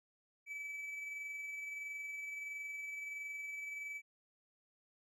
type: tone with amplitude modulation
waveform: triangle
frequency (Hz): 2300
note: D7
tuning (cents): -37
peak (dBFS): -39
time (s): 0.46-4.02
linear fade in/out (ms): 50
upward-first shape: sine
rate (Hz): 21.5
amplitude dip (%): 30
effects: none